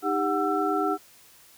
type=tone cluster; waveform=sine; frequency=309.7 / 398.5 / 738 / 1336 Hz; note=D#4 / G4 / F#5 / E6; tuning=-8 / +28 / -5 / +23 cents; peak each=-28 dBFS; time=0.02-0.98 s; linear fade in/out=50 ms; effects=white hiss -54 dBFS RMS until 1.57 s